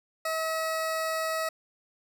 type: tone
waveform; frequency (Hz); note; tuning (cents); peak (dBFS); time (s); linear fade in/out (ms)
20% pulse; 642; E5; -46; -23; 0.25-1.49; 5
effects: none